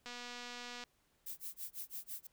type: click train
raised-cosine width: 0.2 ms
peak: -30 dBFS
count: 190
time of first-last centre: 0.06-0.838 s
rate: 243 Hz
type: noise with tremolo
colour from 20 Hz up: violet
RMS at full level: -43 dBFS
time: 1.26-2.27 s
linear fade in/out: 5 ms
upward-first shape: sine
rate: 6 Hz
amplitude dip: 100%
effects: pink hiss -75 dBFS RMS until 2.32 s